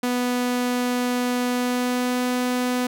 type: tone with pitch glide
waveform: sawtooth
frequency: 246.9 to 249 Hz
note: B3 to B3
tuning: 0 to +14 cents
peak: -17 dBFS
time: 0.03-2.87 s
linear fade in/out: 5 ms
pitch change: +14 cents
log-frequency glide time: 1.51-2.23 s
effects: none